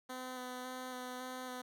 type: tone with vibrato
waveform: 10% pulse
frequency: 253.4 Hz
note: B3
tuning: 45 cents sharp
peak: -34 dBFS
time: 0.09-1.62 s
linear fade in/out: 10 ms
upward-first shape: square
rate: 1.8 Hz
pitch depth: 13 cents each way
effects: none